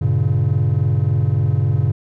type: chord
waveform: triangle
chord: G diminished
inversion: none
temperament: just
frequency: 98 / 117.6 / 141.12 Hz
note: G2 / Bb2 / Db3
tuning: 0 / +16 / +31 cents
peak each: -16 dBFS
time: 0.01-1.92 s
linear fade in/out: 10 ms
effects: tanh soft clip ceiling -5 dBFS